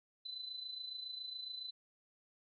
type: tone with amplitude modulation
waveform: sine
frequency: 4018 Hz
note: B7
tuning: 29 cents sharp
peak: -40 dBFS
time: 0.25-1.71 s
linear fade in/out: 10 ms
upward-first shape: sine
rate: 27.2 Hz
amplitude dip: 60%
effects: none